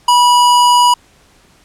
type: tone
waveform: square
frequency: 975 Hz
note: B5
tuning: 23 cents flat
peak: -7 dBFS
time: 0.08-0.94 s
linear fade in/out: 5 ms
effects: pink hiss -49 dBFS RMS until 1.64 s + low-pass 10000 Hz 12 dB/octave